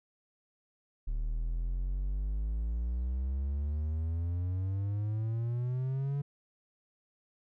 triangle exponential sweep, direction up, 36.71 to 143.4 Hz, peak -28 dBFS, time 1.07-6.22 s, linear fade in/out 10 ms, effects none

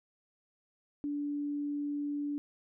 sine tone, 290 Hz, D4, 22 cents flat, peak -32 dBFS, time 1.04-2.38 s, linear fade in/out 0 ms, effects none

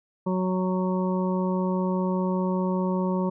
harmonic tone, 185 Hz, F#3, in tune, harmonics 1 / 2 / 3 / 5 / 6, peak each -24 / -30 / -32 / -33 / -38 dBFS, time 0.26-3.3 s, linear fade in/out 10 ms, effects none

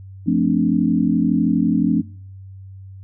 sine chord, D minor seventh, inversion first, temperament equal, 174.61 / 220 / 261.6 / 293.7 Hz, F3 / A3 / C4 / D4, 0 / 0 / 0 / 0 cents, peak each -20 / -20 / -20 / -20 dBFS, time 0.26-2.02 s, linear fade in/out 20 ms, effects noise-tail reverb RT60 0.6 s tail -25 dB re dry + added 96 Hz sine -35 dBFS peak until 3.03 s

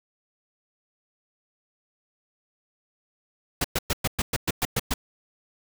pink noise bursts, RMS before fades -24 dBFS, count 10, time 3.61-4.94 s, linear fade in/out 5 ms, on 34 ms, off 110 ms, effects none

